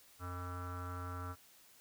square tone with low-pass filter, 89.4 Hz, F2, 41 cents sharp, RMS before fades -43 dBFS, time 0.19-1.36 s, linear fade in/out 50 ms, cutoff 1300 Hz, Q 9.6, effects white hiss -63 dBFS RMS until 1.8 s

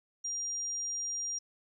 sine tone, 5700 Hz, F8, 34 cents sharp, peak -33 dBFS, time 0.24-1.39 s, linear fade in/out 10 ms, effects 12-bit

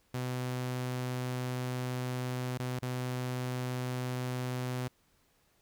sawtooth tone with dropouts, 126.1 Hz, B2, 36 cents sharp, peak -29 dBFS, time 0.14-4.88 s, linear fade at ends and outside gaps 5 ms, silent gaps 2.578-2.595 / 2.792-2.824 s, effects pink hiss -70 dBFS RMS until 5.61 s

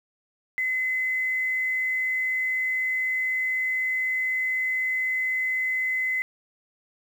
sine tone with quantisation, 2036 Hz, C7, 48 cents flat, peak -23 dBFS, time 0.58-6.22 s, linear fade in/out 0 ms, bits 8, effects none

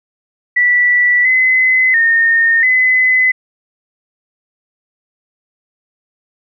sine tone with pitch steps, 1961 / 2034 / 1834 / 2022 Hz, B6 / C7 / A#6 / B6, -13 / -50 / -29 / +40 cents, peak -8 dBFS, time 0.56-3.32 s, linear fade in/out 10 ms, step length 690 ms, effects none

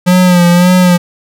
square tone with vibrato, 178.2 Hz, F3, 35 cents sharp, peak -5 dBFS, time 0.06-0.98 s, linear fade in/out 20 ms, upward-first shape sine, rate 1.8 Hz, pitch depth 45 cents each way, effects none

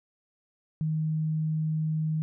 sine tone, 156.6 Hz, D#3, 11 cents sharp, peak -25 dBFS, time 0.81-2.22 s, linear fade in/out 0 ms, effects none

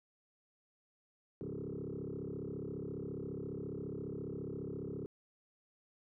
sine tone with frequency modulation, 277.2 Hz, C#4, in tune, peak -38 dBFS, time 1.41-5.06 s, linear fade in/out 0 ms, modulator 34.6 Hz, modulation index 4.9, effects tanh soft clip ceiling -35 dBFS

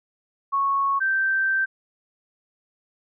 sine tone pair in turn, 1104 / 1561.3 Hz, C#6 / G6, -7 / -7 cents, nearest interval tritone, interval 600 cents, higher second, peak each -19 dBFS, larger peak neither, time 0.52-1 / 1-1.66 s, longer second, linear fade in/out 20 ms, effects none

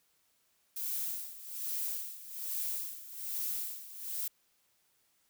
violet noise with tremolo, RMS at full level -35 dBFS, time 0.76-4.28 s, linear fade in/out 5 ms, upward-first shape sine, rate 1.2 Hz, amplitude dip 80%, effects white hiss -73 dBFS RMS until 5.29 s

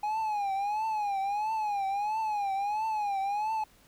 triangle tone with vibrato, 829 Hz, G#5, 3 cents flat, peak -26 dBFS, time 0.03-3.64 s, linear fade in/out 5 ms, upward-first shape triangle, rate 1.5 Hz, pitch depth 130 cents each way, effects pink hiss -61 dBFS RMS until 3.87 s

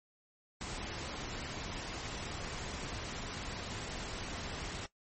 pink noise, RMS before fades -41 dBFS, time 0.61-4.86 s, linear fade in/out 0 ms, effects noise-tail reverb RT60 0.1 s tail -17 dB re dry + MP3 32 kbps

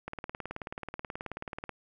click train, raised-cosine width 0.5 ms, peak -22 dBFS, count 31, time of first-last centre 0.08-1.693 s, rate 18.6 Hz, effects none

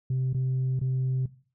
sine tone with dropouts, 129.9 Hz, C3, 12 cents flat, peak -22 dBFS, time 0.1-1.26 s, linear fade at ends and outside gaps 5 ms, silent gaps 0.331-0.345 / 0.794-0.813 s, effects noise-tail reverb RT60 0.4 s tail -18 dB re dry + tanh soft clip ceiling -22 dBFS

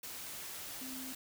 sine tone in noise, 260 Hz, C4, 11 cents flat, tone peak -45 dBFS, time 0.81-1.13 s, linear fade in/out 5 ms, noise white, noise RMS -45 dBFS, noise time 0.03-1.15 s, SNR -3 dB, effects none

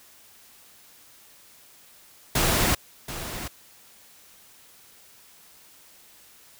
pink noise with echo, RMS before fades -22 dBFS, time 2.35-2.75 s, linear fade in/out 5 ms, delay 730 ms, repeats 1, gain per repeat -12 dB, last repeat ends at 3.48 s, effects white hiss -53 dBFS RMS until 6.59 s

